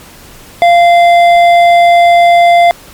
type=tone with hard clipping; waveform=sine; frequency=692 Hz; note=F5; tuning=16 cents flat; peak=-4 dBFS; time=0.62-2.71 s; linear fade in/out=0 ms; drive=9 dB; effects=pink hiss -35 dBFS RMS until 2.93 s + MP3 96 kbps